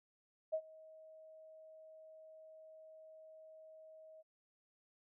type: tone with ADSR envelope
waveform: sine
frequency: 633 Hz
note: D#5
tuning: 30 cents sharp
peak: -32 dBFS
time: 0.52-4.23 s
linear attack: 20 ms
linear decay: 68 ms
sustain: -23 dB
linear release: 29 ms
effects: none